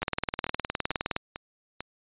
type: two click trains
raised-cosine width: 0.3 ms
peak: -18 / -11 dBFS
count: 5 / 23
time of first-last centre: 0.02-1.806 / 0.03-1.164 s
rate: 2.24 / 19.4 Hz
effects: resampled to 8000 Hz